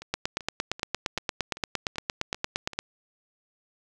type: two click trains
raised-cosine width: 0.2 ms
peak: -23 / -9 dBFS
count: 8 / 24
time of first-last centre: 0.02-2.733 / 0.14-2.79 s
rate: 2.58 / 8.68 Hz
effects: none